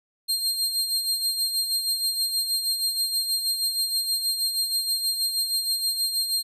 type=tone with tremolo; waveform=sawtooth; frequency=4196 Hz; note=C8; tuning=4 cents sharp; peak=-18 dBFS; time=0.28-6.43 s; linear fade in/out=20 ms; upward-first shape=sine; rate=6.3 Hz; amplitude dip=55%; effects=resampled to 32000 Hz